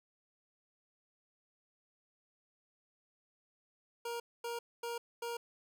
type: tone bursts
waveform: 25% pulse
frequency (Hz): 470.7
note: A#4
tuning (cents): +17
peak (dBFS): -34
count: 4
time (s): 4.05-5.37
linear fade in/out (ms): 5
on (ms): 150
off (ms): 240
effects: none